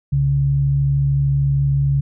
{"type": "tone pair together", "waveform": "sine", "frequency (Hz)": [65.49, 138.6], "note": ["C2", "C#3"], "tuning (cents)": [2, 0], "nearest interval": "octave + minor second", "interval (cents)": 1298, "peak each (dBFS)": [-24, -14], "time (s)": [0.12, 2.01], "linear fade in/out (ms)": 10, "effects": []}